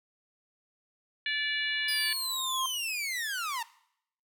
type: harmonic tone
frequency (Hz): 580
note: D5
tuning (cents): -22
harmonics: 3 / 4 / 5 / 6 / 7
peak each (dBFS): -32 / -34 / -36 / -38 / -39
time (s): 1.26-2.13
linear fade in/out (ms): 2
type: tone with exponential growth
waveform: sine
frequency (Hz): 1046.5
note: C6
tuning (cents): 0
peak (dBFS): -28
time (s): 1.6-2.66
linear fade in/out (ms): 2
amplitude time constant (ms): 230
type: linear sweep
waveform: sawtooth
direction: down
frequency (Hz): 4978 to 880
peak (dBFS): -28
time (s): 1.88-3.63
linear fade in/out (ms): 5
effects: noise-tail reverb RT60 0.7 s tail -19 dB re dry